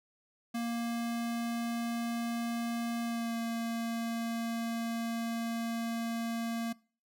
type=tone with pitch glide; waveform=square; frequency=233.8 to 230.4 Hz; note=A#3 to A#3; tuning=+5 to -20 cents; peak=-33 dBFS; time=0.54-6.73 s; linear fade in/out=10 ms; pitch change=-25 cents; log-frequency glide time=3.03-3.36 s; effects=noise-tail reverb RT60 0.4 s tail -23 dB re dry